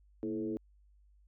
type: tone with frequency modulation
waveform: sine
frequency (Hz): 329.3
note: E4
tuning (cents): -2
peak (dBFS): -33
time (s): 0.23-0.57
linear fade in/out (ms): 0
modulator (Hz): 100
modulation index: 1.1
effects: added 50 Hz sine -61 dBFS peak until 1.27 s